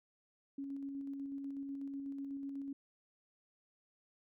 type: tone with tremolo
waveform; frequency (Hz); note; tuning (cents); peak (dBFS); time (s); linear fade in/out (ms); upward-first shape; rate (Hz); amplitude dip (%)
sine; 276.8; C#4; -2; -39; 0.58-2.73; 5; square; 8.1; 25
effects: none